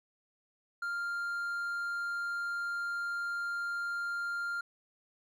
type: tone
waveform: triangle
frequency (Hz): 1396.9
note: F6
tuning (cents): 0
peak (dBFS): -31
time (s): 0.82-4.61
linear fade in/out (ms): 5
effects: none